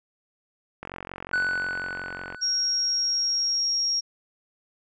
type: click train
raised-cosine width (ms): 0.5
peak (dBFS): -20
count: 70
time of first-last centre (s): 0.83-2.346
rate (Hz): 45.5
type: tone with exponential decay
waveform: triangle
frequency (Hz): 1488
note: F#6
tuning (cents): +9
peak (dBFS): -19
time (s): 1.33-3.59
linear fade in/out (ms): 5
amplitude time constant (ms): 490
type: tone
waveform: sine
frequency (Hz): 5588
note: F8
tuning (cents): 0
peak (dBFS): -22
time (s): 2.41-4.01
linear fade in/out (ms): 20
effects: resampled to 16000 Hz